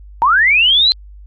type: linear sweep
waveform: sine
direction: up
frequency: 880 to 4153 Hz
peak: -8 dBFS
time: 0.22-0.92 s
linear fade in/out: 0 ms
effects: added 50 Hz sine -34 dBFS peak until 1.26 s + Opus 48 kbps